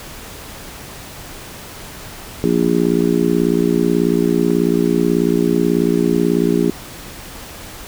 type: harmonic tone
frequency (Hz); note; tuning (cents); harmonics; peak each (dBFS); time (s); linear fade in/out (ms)
58.27; A#1; 0; 3 / 4 / 5 / 6 / 7; -19 / -19 / -19 / -19 / -19; 2.44-6.7; 0
type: clicks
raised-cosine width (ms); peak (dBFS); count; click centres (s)
1; -19; 4; 2.626 / 2.855 / 3.009 / 4.505
effects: pink hiss -34 dBFS RMS until 7.87 s